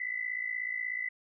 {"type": "tone pair together", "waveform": "sine", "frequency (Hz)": [1975.5, 2032], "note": ["B6", "B6"], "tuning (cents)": [0, 49], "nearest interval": "unison", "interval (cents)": 49, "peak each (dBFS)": [-35, -35], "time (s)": [0, 1.09], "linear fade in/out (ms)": 5, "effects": []}